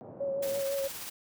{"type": "band-pass noise", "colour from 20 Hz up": "white", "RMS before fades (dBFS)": -47, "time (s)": [0.01, 0.61], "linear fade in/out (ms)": 0, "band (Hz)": [110, 670], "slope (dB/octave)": 24}
{"type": "tone with vibrato", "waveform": "sine", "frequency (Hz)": 552, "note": "C#5", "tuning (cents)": -7, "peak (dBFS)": -29, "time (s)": [0.2, 0.88], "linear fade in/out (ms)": 10, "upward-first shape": "triangle", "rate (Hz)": 6, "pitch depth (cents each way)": 28}
{"type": "noise with tremolo", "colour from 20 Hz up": "white", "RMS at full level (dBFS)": -39, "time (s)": [0.42, 1.1], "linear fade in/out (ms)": 10, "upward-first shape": "triangle", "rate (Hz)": 17, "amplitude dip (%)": 40}
{"effects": []}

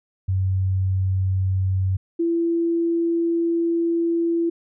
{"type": "tone pair in turn", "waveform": "sine", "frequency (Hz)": [94.6, 336.3], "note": ["F#2", "E4"], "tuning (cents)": [39, 35], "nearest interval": "octave + minor seventh", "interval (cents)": 2196, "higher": "second", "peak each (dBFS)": [-18, -18], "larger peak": "neither", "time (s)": [[0.28, 1.97], [2.19, 4.5]], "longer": "second", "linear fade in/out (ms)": 10, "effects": []}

